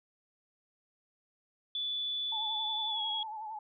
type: tone with pitch glide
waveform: sine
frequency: 3466 to 3325 Hz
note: A7 to G#7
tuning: -27 to +1 cents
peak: -32 dBFS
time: 1.75-3.23 s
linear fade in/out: 2 ms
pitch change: -72 cents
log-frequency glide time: 2.88-3.02 s
type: tone with vibrato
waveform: sine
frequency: 867 Hz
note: A5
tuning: 26 cents flat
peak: -38 dBFS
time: 2.32-3.59 s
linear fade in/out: 5 ms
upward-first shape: sine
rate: 11 Hz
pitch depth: 56 cents each way
effects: none